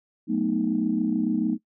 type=chord; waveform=sine; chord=B dominant seventh; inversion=second; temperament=equal; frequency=185 / 220 / 246.9 / 311.1 Hz; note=F#3 / A3 / B3 / D#4; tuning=0 / 0 / 0 / 0 cents; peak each=-30 / -25 / -27 / -26 dBFS; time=0.27-1.58 s; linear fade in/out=50 ms; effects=noise-tail reverb RT60 0.1 s tail -21 dB re dry + tanh soft clip ceiling -11 dBFS